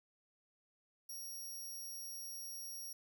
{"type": "tone", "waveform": "15% pulse", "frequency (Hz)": 5630, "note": "F8", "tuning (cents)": 13, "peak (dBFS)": -39, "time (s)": [1.09, 2.93], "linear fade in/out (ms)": 5, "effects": []}